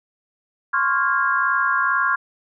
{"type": "chord", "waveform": "sine", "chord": "Db major seventh", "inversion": "third", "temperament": "equal with one note detuned", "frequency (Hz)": [1046.5, 1108.7, 1396.9, 1636.5], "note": ["C6", "Db6", "F6", "Ab6"], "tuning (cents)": [0, 0, 0, -26], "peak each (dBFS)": [-24, -23, -21, -22], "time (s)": [0.73, 2.16], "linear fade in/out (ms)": 10, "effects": []}